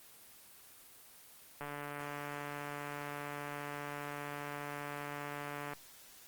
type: click train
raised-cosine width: 0.5 ms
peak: -27 dBFS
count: 599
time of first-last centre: 1.61-5.734 s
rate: 145 Hz
effects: white hiss -57 dBFS RMS until 6.27 s + Opus 24 kbps